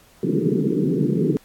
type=band-pass noise; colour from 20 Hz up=pink; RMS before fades=-20 dBFS; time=0.23-1.37 s; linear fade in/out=0 ms; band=140 to 450 Hz; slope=96 dB/octave; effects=pink hiss -53 dBFS RMS until 1.44 s + AAC 64 kbps